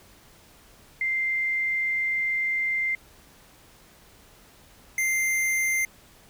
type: tone pair in turn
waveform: sine / square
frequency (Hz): 2091 / 2091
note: C7 / C7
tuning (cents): -2 / -2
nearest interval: unison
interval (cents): 0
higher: neither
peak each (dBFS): -23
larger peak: neither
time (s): 1.01-2.95 / 4.98-5.85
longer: first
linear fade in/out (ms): 2
effects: pink hiss -54 dBFS RMS until 6.29 s